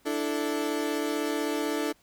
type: chord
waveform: 35% pulse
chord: D suspended second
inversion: none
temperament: equal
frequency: 293.7 / 329.6 / 440 Hz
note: D4 / E4 / A4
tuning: 0 / 0 / 0 cents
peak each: -29 / -31 / -30 dBFS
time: 0.05-1.93 s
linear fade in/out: 20 ms
effects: pink hiss -63 dBFS RMS until 2.02 s